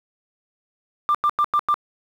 sine tone bursts, 1188 Hz, D6, 20 cents sharp, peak -14 dBFS, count 5, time 1.09-1.742 s, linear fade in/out 0 ms, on 56 ms, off 93 ms, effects tanh soft clip ceiling -12 dBFS + 8-bit

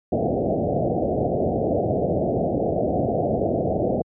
white low-pass noise, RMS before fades -22 dBFS, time 0.12-4.02 s, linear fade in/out 5 ms, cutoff 730 Hz, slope 96 dB/octave, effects high-pass 80 Hz 12 dB/octave

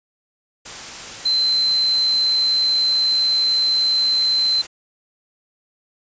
sine tone in noise, 4085 Hz, C8, 42 cents flat, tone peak -15 dBFS, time 1.25-4.62 s, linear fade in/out 10 ms, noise white, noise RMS -33 dBFS, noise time 0.65-4.67 s, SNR +15 dB, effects resampled to 16000 Hz

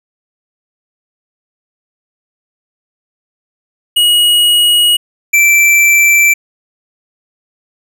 square tone pair in turn, 2900 / 2337 Hz, F#7 / D7, -35 / -9 cents, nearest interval major third, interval 374 cents, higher first, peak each -7 / -6 dBFS, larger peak second, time 3.96-4.97 / 5.33-6.34 s, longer neither, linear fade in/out 10 ms, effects none

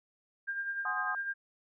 sine tone with tremolo, 1600 Hz, G6, 35 cents sharp, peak -31 dBFS, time 0.47-1.34 s, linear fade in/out 20 ms, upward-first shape sine, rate 10 Hz, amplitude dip 50%
sine chord, Ab dominant seventh, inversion third, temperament equal, 740 / 830.6 / 1046.5 / 1244.5 Hz, Gb5 / Ab5 / C6 / Eb6, 0 / 0 / 0 / 0 cents, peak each -40 / -41 / -39 / -36 dBFS, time 0.85-1.15 s, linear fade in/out 2 ms
effects none

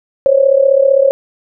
sine tone with amplitude modulation, 545 Hz, C#5, 29 cents flat, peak -3 dBFS, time 0.26-1.11 s, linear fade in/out 0 ms, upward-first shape sine, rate 35.5 Hz, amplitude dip 80%, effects none

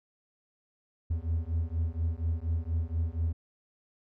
triangle beating tone pair, 80 / 84.2 Hz, D#2 / E2, +49 / +37 cents, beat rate 4.2 Hz, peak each -29 dBFS, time 1.1-3.33 s, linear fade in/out 10 ms, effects none

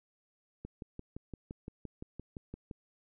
click train, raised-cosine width 3 ms, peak -29 dBFS, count 13, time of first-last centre 0.65-2.712 s, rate 5.82 Hz, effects none

